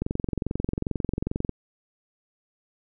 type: click train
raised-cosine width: 3 ms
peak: -13 dBFS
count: 34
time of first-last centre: 0.02-1.493 s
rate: 22.4 Hz
effects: none